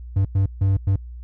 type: tone bursts at uneven times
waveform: triangle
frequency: 97.1 Hz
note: G2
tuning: 16 cents flat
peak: -13 dBFS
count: 4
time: 0.16-0.25 / 0.35-0.46 / 0.61-0.77 / 0.87-0.96 s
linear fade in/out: 5 ms
effects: added 60 Hz sine -33 dBFS peak until 1.23 s